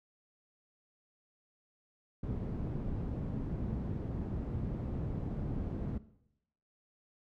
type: low-pass noise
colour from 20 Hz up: white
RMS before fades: -37 dBFS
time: 2.23-5.98 s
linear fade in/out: 5 ms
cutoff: 190 Hz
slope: 12 dB/octave
effects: noise-tail reverb RT60 0.8 s tail -17 dB re dry